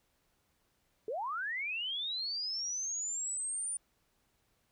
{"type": "linear sweep", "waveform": "sine", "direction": "up", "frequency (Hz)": [403.4, 9397], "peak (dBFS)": -34, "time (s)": [1.08, 3.77], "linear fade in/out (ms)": 2, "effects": ["pink hiss -75 dBFS RMS until 4.71 s"]}